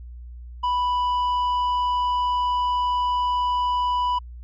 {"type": "tone with tanh clipping", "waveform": "triangle", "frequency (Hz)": 987.8, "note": "B5", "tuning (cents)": 0, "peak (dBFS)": -21, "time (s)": [0.63, 4.19], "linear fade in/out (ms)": 10, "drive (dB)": 10, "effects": ["added 60 Hz sine -36 dBFS peak until 4.43 s"]}